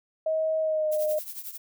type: tone with pitch glide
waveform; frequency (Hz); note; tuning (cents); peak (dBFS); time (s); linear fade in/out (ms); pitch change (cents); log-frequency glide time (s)
sine; 634 to 612; D#5 to D#5; +32 to -29; -23; 0.26-1.19; 5; -61; 0.6-0.94
type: noise with tremolo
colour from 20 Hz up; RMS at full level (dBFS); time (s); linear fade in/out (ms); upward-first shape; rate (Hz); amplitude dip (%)
violet; -35; 0.91-1.58; 20; triangle; 11; 80
effects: none